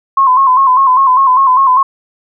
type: tone with vibrato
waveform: sine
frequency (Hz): 1049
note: C6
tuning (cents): +4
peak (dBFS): -5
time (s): 0.17-1.83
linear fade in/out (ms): 5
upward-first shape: square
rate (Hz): 5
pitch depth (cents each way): 60
effects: none